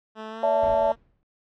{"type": "tone with pitch glide", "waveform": "10% pulse", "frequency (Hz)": [218.5, 228.8], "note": ["A3", "A#3"], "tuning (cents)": [-12, -32], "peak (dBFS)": -26, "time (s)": [0.15, 0.96], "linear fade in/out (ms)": 50, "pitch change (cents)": 80, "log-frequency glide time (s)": [0.29, 0.45]}
{"type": "chord", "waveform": "sine", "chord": "D suspended second", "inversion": "none", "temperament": "equal with one note detuned", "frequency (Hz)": [572.3, 659.3, 880], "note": ["D5", "E5", "A5"], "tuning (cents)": [-45, 0, 0], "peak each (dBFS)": [-23, -22, -25], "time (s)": [0.43, 0.92], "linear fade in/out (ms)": 2}
{"type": "noise with exponential decay", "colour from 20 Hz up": "brown", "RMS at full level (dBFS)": -33, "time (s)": [0.63, 1.23], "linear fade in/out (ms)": 0, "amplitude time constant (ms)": 130}
{"effects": ["low-pass 3000 Hz 12 dB/octave"]}